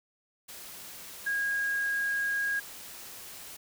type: tone in noise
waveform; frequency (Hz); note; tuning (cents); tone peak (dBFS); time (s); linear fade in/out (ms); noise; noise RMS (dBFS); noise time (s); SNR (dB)
sine; 1636; G#6; -26; -27; 1.26-2.6; 10; white; -45; 0.48-3.57; +15
effects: none